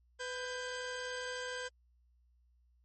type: tone pair together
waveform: sawtooth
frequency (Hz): 500 / 1587.4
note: B4 / G6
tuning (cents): +21 / +21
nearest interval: octave + minor sixth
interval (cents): 2000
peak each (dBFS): -37 / -38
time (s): 0.19-1.69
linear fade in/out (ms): 20
effects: added 60 Hz sine -66 dBFS peak until 2.84 s + MP3 32 kbps